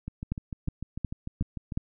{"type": "two click trains", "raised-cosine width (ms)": 5, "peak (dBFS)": [-16, -22], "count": [5, 12], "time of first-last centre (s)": [[0.32, 1.775], [0.08, 1.722]], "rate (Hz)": [2.75, 6.7], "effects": []}